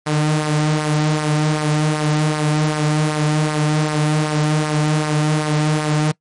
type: tone with flanger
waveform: sawtooth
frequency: 152.3 Hz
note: D#3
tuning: 37 cents flat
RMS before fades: -17 dBFS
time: 0.06-6.12 s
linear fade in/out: 10 ms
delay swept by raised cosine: 0.28 to 4.78 ms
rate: 2.6 Hz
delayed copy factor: -0.5
effects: noise-tail reverb RT60 0.1 s tail -22 dB re dry + MP3 48 kbps